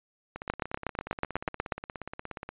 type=two click trains; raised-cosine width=0.5 ms; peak=-22 / -12 dBFS; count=37 / 11; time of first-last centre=0.36-2.49 / 0.5-1.722 s; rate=16.9 / 8.18 Hz; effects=resampled to 8000 Hz